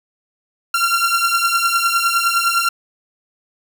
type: beating tone pair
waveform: sawtooth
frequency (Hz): 1369 / 1378.8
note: F6 / F6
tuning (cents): -35 / -23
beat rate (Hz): 9.8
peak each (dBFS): -14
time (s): 0.74-2.69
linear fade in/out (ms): 5
effects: none